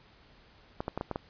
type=clicks; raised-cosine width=1 ms; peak=-18 dBFS; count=6; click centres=0.805 / 0.881 / 0.976 / 1.011 / 1.113 / 1.159 s; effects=pink hiss -59 dBFS RMS until 1.29 s + resampled to 11025 Hz